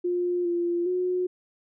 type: tone with pitch steps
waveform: sine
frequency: 354.2 / 345.9 / 363.2 Hz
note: F4 / F4 / F#4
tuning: +24 / -17 / -32 cents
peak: -23 dBFS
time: 0.04-1.27 s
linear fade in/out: 10 ms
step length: 410 ms
effects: none